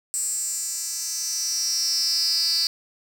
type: tone with high-pass filter sweep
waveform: 10% pulse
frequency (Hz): 332.7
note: E4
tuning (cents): +16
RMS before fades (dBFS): -25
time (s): 0.14-2.67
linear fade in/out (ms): 0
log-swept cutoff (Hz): 7800 to 4600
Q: 8.9
effects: none